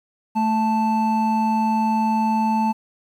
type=tone pair together; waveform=triangle; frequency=220 / 880 Hz; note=A3 / A5; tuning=0 / 0 cents; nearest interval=2 octaves; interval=2400 cents; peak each=-18 dBFS; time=0.35-2.73 s; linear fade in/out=20 ms; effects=9-bit